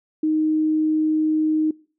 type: tone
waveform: sine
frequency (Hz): 311.1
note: D#4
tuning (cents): 0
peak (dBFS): -17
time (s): 0.23-1.71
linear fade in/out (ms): 5
effects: noise-tail reverb RT60 0.4 s tail -23 dB re dry